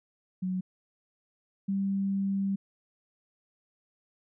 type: tone pair in turn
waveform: sine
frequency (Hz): 185 / 196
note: F#3 / G3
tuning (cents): 0 / 0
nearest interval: minor second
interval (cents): 100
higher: second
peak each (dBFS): -28 / -26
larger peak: second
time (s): 0.42-0.61 / 1.68-2.56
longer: second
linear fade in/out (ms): 10
effects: none